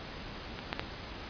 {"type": "clicks", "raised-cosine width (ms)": 0.3, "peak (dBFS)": [-23, -14, -15], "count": 3, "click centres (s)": [0.59, 0.729, 0.795], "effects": ["pink hiss -43 dBFS RMS until 1.29 s", "resampled to 11025 Hz"]}